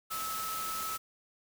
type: tone in noise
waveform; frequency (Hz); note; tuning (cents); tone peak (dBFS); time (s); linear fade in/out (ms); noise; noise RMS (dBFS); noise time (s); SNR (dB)
sine; 1301; E6; -23; -36; 0.1-0.98; 20; white; -39; 0.1-0.98; 0
effects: none